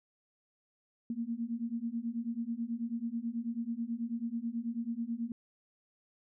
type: beating tone pair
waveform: sine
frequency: 227.7 / 236.9 Hz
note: A#3 / A#3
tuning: -40 / +28 cents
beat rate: 9.2 Hz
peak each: -37 / -36 dBFS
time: 1.1-5.32 s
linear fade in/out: 2 ms
effects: none